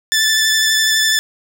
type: tone with vibrato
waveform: 15% pulse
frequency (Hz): 1755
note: A6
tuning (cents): -5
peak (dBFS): -6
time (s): 0.12-1.19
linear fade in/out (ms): 0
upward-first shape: sine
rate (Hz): 12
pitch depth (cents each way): 19
effects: none